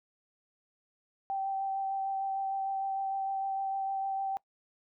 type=tone with vibrato; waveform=sine; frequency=778 Hz; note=G5; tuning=13 cents flat; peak=-30 dBFS; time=1.3-4.37 s; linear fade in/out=0 ms; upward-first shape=triangle; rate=6.6 Hz; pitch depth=15 cents each way; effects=noise-tail reverb RT60 0.1 s tail -22 dB re dry